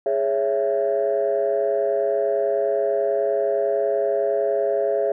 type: chord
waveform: sine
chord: C# minor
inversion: second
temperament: just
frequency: 415.8 / 554.4 / 665.2 Hz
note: G#4 / C#5 / E5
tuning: +2 / 0 / +16 cents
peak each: -22 dBFS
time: 0.06-5.12 s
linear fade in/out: 2 ms
effects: tanh soft clip ceiling -12 dBFS